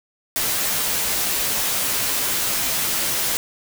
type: noise with comb filter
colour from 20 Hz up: white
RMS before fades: -22 dBFS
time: 0.36-3.37 s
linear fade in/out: 0 ms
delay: 13 ms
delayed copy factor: -0.6
effects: none